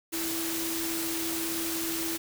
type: tone in noise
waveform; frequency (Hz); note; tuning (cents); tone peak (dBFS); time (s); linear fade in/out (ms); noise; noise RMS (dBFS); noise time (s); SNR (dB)
sine; 329.6; E4; 0; -33; 0.12-2.18; 20; white; -33; 0.12-2.18; -3
effects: none